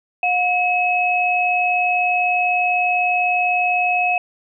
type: tone pair together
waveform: sine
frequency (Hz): 720 / 2568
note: F#5 / E7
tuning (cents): -47 / -46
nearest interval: octave + minor seventh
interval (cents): 2201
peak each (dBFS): -18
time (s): 0.23-4.18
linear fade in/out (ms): 2
effects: none